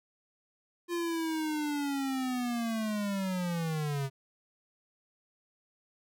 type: linear sweep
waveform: square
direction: down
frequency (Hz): 349.2 to 133.3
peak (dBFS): -31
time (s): 0.88-4.1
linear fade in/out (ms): 50
effects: none